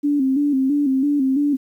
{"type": "tone with vibrato", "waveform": "sine", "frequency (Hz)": 277.2, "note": "C#4", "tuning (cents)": 0, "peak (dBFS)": -15, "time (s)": [0.03, 1.57], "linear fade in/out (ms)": 20, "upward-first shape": "square", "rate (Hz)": 3, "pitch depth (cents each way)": 78, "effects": ["9-bit"]}